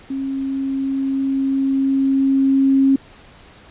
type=tone with level ramp; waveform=sine; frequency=270.3 Hz; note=C#4; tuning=44 cents flat; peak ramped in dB=-21 to -10 dBFS; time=0.1-2.96 s; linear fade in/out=5 ms; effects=pink hiss -45 dBFS RMS until 3.7 s + resampled to 8000 Hz